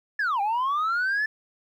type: linear two-way sweep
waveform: sine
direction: down then up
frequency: 1760 to 782 to 1760 Hz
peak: -20 dBFS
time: 0.19-1.26 s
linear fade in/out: 5 ms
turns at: 0.41 s
effects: tanh soft clip ceiling -21 dBFS + 10-bit